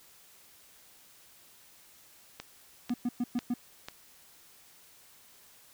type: click train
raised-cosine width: 0.2 ms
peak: -22 dBFS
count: 4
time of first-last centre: 2.4-3.885 s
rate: 2.02 Hz
type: tone bursts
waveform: triangle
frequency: 243.4 Hz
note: B3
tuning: 25 cents flat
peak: -25 dBFS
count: 5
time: 2.9-3.54 s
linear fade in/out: 5 ms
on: 40 ms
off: 110 ms
effects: white hiss -58 dBFS RMS until 5.73 s